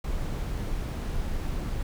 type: noise with ADSR envelope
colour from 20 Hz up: brown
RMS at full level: -28 dBFS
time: 0.04-1.83 s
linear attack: 5 ms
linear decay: 3 ms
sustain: -2 dB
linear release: 4 ms
effects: none